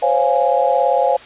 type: chord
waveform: sine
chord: Db major seventh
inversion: third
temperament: equal with one note detuned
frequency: 516.6 / 554.4 / 698.5 / 830.6 Hz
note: C5 / Db5 / F5 / Ab5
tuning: -22 / 0 / 0 / 0 cents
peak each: -18 dBFS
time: 0.02-1.17 s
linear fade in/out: 10 ms
effects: white hiss -38 dBFS RMS until 1.25 s + resampled to 8000 Hz